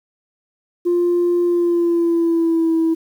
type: tone with pitch glide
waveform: sine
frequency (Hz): 349.6 to 326.2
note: F4 to E4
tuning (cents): +2 to -18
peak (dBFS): -12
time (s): 0.85-2.95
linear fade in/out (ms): 20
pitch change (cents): -120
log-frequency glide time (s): 1.45-2.74
effects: tanh soft clip ceiling -11 dBFS + 8-bit